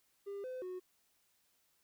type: tone with pitch steps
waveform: triangle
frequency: 400.2 / 511 / 366.5 Hz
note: G4 / C5 / F#4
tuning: +36 / -41 / -16 cents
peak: -38 dBFS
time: 0.26-0.8 s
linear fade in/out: 20 ms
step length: 180 ms
effects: tanh soft clip ceiling -34 dBFS + white hiss -75 dBFS RMS until 1.83 s